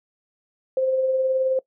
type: tone with tremolo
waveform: sine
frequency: 523.3 Hz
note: C5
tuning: in tune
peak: -17 dBFS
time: 0.77-1.59 s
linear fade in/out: 2 ms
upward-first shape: sine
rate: 19 Hz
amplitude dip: 35%
effects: noise-tail reverb RT60 0.1 s tail -21 dB re dry